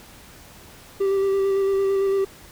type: tone with vibrato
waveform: triangle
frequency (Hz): 391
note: G4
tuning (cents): -4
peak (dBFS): -16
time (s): 1-2.25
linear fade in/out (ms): 10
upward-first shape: square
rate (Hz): 8.9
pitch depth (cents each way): 13
effects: pink hiss -46 dBFS RMS until 2.51 s